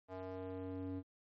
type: tone with band-pass filter sweep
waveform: square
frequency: 93.4 Hz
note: F#2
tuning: 17 cents sharp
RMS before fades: -44 dBFS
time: 0.08-1.03 s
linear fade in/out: 50 ms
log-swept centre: 670 to 270 Hz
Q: 1.7
effects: MP3 32 kbps